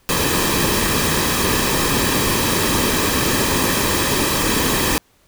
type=noise with comb filter; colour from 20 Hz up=pink; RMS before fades=-18 dBFS; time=0.09-4.98 s; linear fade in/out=0 ms; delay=1.4 ms; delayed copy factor=-0.55; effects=pink hiss -57 dBFS RMS until 5.27 s